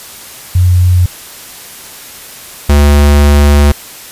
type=tone pair in turn; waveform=sine / square; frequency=89.6 / 72.43 Hz; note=F2 / D2; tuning=+45 / -23 cents; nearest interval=major third; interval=368 cents; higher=first; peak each=-4 dBFS; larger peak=neither; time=0.55-1.06 / 2.69-3.72 s; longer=second; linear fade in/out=5 ms; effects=white hiss -30 dBFS RMS until 4.11 s + resampled to 32000 Hz